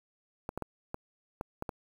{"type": "clicks", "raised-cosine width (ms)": 1, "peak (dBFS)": -21, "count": 7, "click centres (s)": [0.491, 0.576, 0.623, 0.944, 1.411, 1.624, 1.692], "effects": ["8-bit"]}